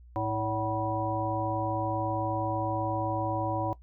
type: harmonic tone with a mistuned harmonic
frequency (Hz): 108.1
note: A2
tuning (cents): -30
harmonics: 1 / 3 / 5 / 7 / 9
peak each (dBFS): -34 / -34 / -34 / -34 / -34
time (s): 0.16-3.73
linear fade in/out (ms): 0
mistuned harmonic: 5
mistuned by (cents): +79
effects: noise-tail reverb RT60 0.1 s tail -17 dB re dry + added 60 Hz sine -49 dBFS peak until 3.82 s